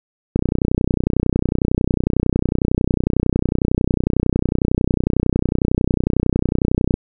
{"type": "click train", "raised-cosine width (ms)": 3, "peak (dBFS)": -3, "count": 205, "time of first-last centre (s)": [0.36, 6.941], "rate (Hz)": 31, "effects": []}